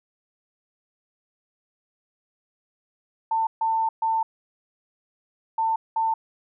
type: tone bursts at uneven times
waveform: sine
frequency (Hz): 895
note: A5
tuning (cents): +29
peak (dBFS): -20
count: 5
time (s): 3.31-3.47 / 3.61-3.89 / 4.02-4.23 / 5.58-5.76 / 5.96-6.14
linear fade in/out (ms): 5
effects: none